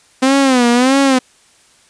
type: tone with vibrato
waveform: sawtooth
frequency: 256.5 Hz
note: C4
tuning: 34 cents flat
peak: -5 dBFS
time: 0.22-1.19 s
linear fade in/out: 10 ms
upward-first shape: sine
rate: 1.6 Hz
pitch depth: 130 cents each way
effects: white hiss -50 dBFS RMS until 1.89 s + resampled to 22050 Hz